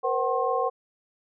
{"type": "tone cluster", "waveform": "sine", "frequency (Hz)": [472.6, 518, 756, 1069], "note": ["A#4", "C5", "F#5", "C6"], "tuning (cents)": [24, -17, 37, 37], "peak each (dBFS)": -28, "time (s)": [0.03, 0.7], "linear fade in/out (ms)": 20, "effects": []}